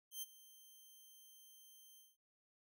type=tone with ADSR envelope; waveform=5% pulse; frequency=3136 Hz; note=G7; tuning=in tune; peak=-33 dBFS; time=0.11-2.17 s; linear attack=110 ms; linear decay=28 ms; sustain=-19 dB; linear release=190 ms; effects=none